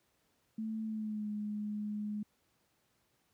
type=tone with pitch glide; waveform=sine; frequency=220 to 209.5 Hz; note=A3 to G#3; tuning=0 to +15 cents; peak=-35 dBFS; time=0.58-2.23 s; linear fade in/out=5 ms; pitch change=-85 cents; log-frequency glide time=0.84-1.29 s; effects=pink hiss -75 dBFS RMS until 3.33 s + high-pass 80 Hz 12 dB/octave